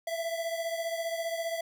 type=beating tone pair; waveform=square; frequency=662 / 677 Hz; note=E5 / E5; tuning=+7 / +46 cents; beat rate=15 Hz; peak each=-33 / -38 dBFS; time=0.07-1.61 s; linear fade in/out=5 ms; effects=none